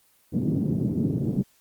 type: band-pass noise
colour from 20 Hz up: white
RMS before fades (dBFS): -25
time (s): 0.32-1.43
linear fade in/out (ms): 20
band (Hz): 110 to 270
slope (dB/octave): 24
effects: white hiss -62 dBFS RMS until 1.6 s + Opus 24 kbps